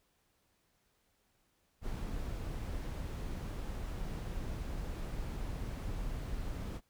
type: noise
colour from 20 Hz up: brown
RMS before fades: -39 dBFS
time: 1.81-6.81 s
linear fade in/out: 50 ms
effects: pink hiss -75 dBFS RMS until 6.89 s